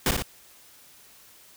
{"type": "noise with echo", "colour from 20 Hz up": "pink", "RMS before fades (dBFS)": -22, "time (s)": [0.06, 0.11], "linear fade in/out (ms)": 2, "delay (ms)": 57, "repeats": 2, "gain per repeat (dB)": -4, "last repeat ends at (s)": 0.224, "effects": ["white hiss -53 dBFS RMS until 1.56 s"]}